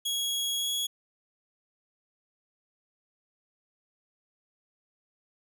sawtooth tone with pitch glide, 3322 to 3343 Hz, G#7 to G#7, 0 to +11 cents, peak -25 dBFS, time 0.05-0.87 s, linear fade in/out 10 ms, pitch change +11 cents, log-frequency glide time 0.57-0.69 s, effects none

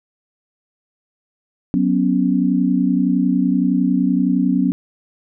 sine chord, F# suspended fourth, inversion none, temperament just, 185 / 246.7 / 277.5 Hz, F#3 / B3 / C#4, 0 / -2 / +2 cents, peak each -18 dBFS, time 1.74-4.72 s, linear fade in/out 0 ms, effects none

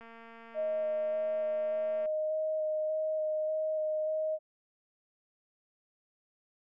click train, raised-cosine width 0.5 ms, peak -37 dBFS, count 470, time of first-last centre 0.01-2.058 s, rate 229 Hz
sine tone with vibrato, 622.3 Hz, D#5, in tune, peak -29 dBFS, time 0.54-4.39 s, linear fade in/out 50 ms, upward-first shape square, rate 1.7 Hz, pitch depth 9 cents each way
effects none

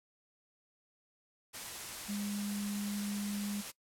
sine tone in noise, 204.2 Hz, G#3, 29 cents flat, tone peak -35 dBFS, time 2.08-3.62 s, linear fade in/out 20 ms, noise white, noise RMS -43 dBFS, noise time 1.53-3.72 s, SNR +5 dB, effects noise-tail reverb RT60 0.1 s tail -21 dB re dry + low-pass 12000 Hz 12 dB/octave

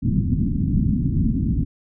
white low-pass noise, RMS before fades -20 dBFS, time 0.02-1.65 s, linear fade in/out 20 ms, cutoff 260 Hz, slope 48 dB/octave, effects none

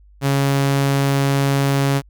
sawtooth tone, 138.59 Hz, C#3, in tune, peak -11 dBFS, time 0.21-2.02 s, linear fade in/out 50 ms, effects added 50 Hz sine -45 dBFS peak until 2.09 s

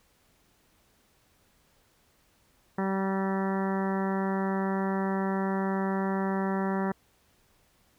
harmonic tone with a mistuned harmonic, 192.8 Hz, G3, 28 cents flat, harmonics 1 / 2 / 3 / 4 / 5 / 6 / 7 / 8 / 9 / 10, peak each -28 / -33 / -38 / -37 / -37 / -43 / -41 / -47 / -42 / -47 dBFS, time 2.78-6.92 s, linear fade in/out 5 ms, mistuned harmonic 9, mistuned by +18 cents, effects pink hiss -66 dBFS RMS until 7.98 s

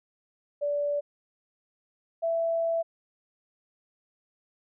sine tone pair in turn, 580 / 664 Hz, D5 / E5, -22 / +12 cents, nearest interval major second, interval 234 cents, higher second, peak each -25 / -24 dBFS, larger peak second, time 0.61-1.01 / 2.22-2.83 s, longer second, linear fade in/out 20 ms, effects none

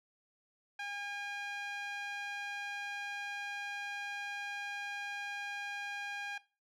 sawtooth tone with band-pass filter, 811 Hz, G#5, 41 cents flat, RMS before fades -41 dBFS, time 0.79-6.38 s, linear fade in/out 5 ms, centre 2000 Hz, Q 1.6, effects noise-tail reverb RT60 0.3 s tail -18 dB re dry

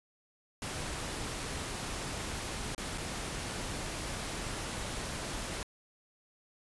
pink noise with dropouts, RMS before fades -38 dBFS, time 0.62-5.63 s, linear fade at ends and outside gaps 1 ms, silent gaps 2.748-2.779 / 2.977-2.981 s, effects resampled to 24000 Hz

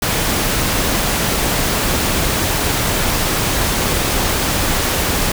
pink noise, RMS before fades -17 dBFS, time 0.02-5.32 s, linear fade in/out 5 ms, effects none

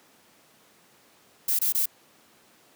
violet noise bursts, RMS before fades -24 dBFS, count 3, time 1.48-1.858 s, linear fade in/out 5 ms, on 110 ms, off 24 ms, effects pink hiss -58 dBFS RMS until 2.75 s + high-pass 200 Hz 12 dB/octave

